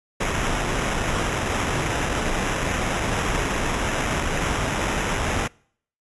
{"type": "noise with sample-and-hold", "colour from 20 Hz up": "pink", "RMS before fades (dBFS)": -24, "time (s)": [0.2, 5.48], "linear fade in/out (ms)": 10, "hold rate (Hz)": 4410, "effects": ["noise-tail reverb RT60 0.6 s tail -26 dB re dry", "resampled to 24000 Hz"]}